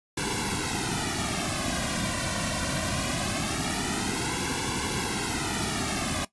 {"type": "noise with flanger", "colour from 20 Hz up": "pink", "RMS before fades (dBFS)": -29, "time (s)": [0.17, 6.25], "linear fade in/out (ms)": 5, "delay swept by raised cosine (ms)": [1.6, 2.39], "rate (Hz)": 0.22, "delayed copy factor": -1, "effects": ["noise-tail reverb RT60 0.1 s tail -17 dB re dry", "resampled to 24000 Hz"]}